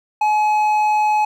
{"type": "tone with hard clipping", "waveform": "triangle", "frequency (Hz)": 849, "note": "G#5", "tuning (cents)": 38, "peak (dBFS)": -15, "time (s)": [0.21, 1.25], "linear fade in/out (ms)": 5, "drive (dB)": 9, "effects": []}